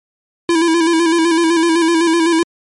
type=tone with vibrato; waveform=square; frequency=332.1 Hz; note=E4; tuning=13 cents sharp; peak=-11 dBFS; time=0.49-2.43 s; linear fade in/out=2 ms; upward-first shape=square; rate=7.9 Hz; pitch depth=48 cents each way; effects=MP3 48 kbps